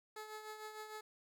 15% pulse tone with tremolo, 430 Hz, A4, 40 cents flat, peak -38 dBFS, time 0.16-1.01 s, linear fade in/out 5 ms, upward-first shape triangle, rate 6.6 Hz, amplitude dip 60%, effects none

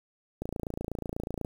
click train, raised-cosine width 2 ms, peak -20 dBFS, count 30, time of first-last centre 0.42-1.448 s, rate 28.2 Hz, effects 8-bit

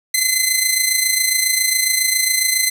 10% pulse tone with amplitude modulation, 2049 Hz, C7, 37 cents flat, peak -3 dBFS, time 0.14-2.7 s, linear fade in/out 5 ms, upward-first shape sine, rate 27.3 Hz, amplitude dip 55%, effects none

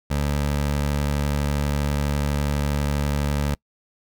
20% pulse tone, 72.2 Hz, D2, 29 cents flat, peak -16 dBFS, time 0.1-3.55 s, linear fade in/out 10 ms, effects noise-tail reverb RT60 0.1 s tail -26 dB re dry

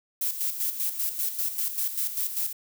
violet noise with tremolo, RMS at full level -27 dBFS, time 0.21-2.53 s, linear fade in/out 5 ms, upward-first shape square, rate 5.1 Hz, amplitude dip 60%, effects none

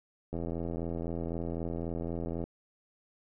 click train, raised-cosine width 2 ms, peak -23 dBFS, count 178, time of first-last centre 0.33-2.44 s, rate 83.9 Hz, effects none

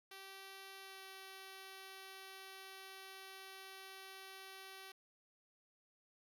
5% pulse tone with pitch glide, 387.1 to 384 Hz, G4 to G4, -22 to -36 cents, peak -40 dBFS, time 0.11-4.92 s, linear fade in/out 5 ms, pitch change -14 cents, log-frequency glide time 0.8-1.03 s, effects none

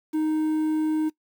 triangle tone with quantisation, 311.1 Hz, D#4, in tune, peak -19 dBFS, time 0.13-1.1 s, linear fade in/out 20 ms, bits 8, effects noise-tail reverb RT60 0.1 s tail -21 dB re dry

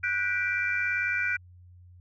sine chord, G major seventh, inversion third, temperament just, 1470 / 1568 / 1960 / 2352 Hz, F#6 / G6 / B6 / D7, -12 / 0 / -14 / +2 cents, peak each -28 / -34 / -34 / -29 dBFS, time 0.03-1.37 s, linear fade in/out 10 ms, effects tanh soft clip ceiling -15 dBFS + added 89 Hz sine -49 dBFS peak until 2 s

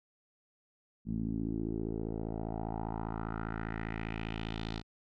10% pulse tone with low-pass filter sweep, 55 Hz, A1, in tune, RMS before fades -37 dBFS, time 1.05-4.83 s, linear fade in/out 50 ms, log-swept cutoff 210 to 4300 Hz, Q 3, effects none

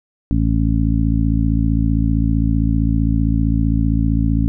harmonic tone, 55.4 Hz, A1, 13 cents sharp, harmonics 1 / 2 / 3 / 4 / 5, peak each -17 / -19 / -22 / -22 / -21 dBFS, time 0.31-4.48 s, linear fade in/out 0 ms, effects none

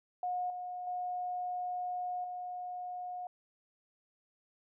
sine tone with level steps, 722 Hz, F#5, 43 cents flat, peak -32 / -38 / -34 / -38 dBFS, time 0.23-3.27 s, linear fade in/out 2 ms, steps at 0.5 / 0.87 / 2.24 s, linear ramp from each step 2 ms, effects none

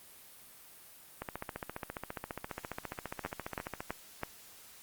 two click trains, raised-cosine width 0.5 ms, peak -22 / -19 dBFS, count 39 / 4, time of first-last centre 1.22-3.805 / 3.25-4.234 s, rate 14.7 / 3.05 Hz, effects white hiss -55 dBFS RMS until 4.82 s + Opus 32 kbps

